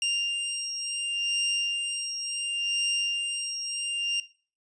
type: beating tone pair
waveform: sawtooth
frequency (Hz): 2794 / 2794.7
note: F7 / F7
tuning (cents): 0 / +1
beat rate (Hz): 0.7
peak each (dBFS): -26 / -28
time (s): 0.02-4.2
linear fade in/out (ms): 2
effects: noise-tail reverb RT60 0.4 s tail -17 dB re dry + resampled to 22050 Hz